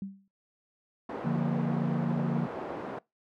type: tone with exponential decay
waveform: sine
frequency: 195.2 Hz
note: G3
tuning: 7 cents flat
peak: -31 dBFS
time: 0.02-0.28 s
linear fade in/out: 2 ms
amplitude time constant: 56 ms
type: band-pass noise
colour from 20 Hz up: pink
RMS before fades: -38 dBFS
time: 1.09-2.99 s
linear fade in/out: 5 ms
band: 280 to 910 Hz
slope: 12 dB/octave
type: chord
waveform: sine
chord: Bb major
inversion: first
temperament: equal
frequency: 146.83 / 174.61 / 233.1 Hz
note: D3 / F3 / Bb3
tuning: 0 / 0 / 0 cents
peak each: -31 dBFS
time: 1.24-2.47 s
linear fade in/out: 20 ms
effects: noise-tail reverb RT60 0.2 s tail -23 dB re dry